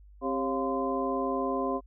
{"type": "tone cluster", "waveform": "sine", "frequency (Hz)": [265.4, 395.6, 545, 697, 1031], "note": ["C4", "G4", "C#5", "F5", "C6"], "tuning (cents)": [25, 16, -29, -4, -26], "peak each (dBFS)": [-32, -33, -34, -35, -33], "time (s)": [0.21, 1.81], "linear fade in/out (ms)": 50, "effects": ["added 50 Hz sine -50 dBFS peak until 1.86 s"]}